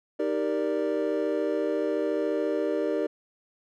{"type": "chord", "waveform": "triangle", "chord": "Eb major seventh", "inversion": "none", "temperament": "equal", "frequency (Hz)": [311.1, 392, 466.2, 587.3], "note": ["Eb4", "G4", "Bb4", "D5"], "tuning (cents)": [0, 0, 0, 0], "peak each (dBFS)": -28, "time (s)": [0.19, 3.07], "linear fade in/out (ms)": 10, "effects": ["tanh soft clip ceiling -12 dBFS"]}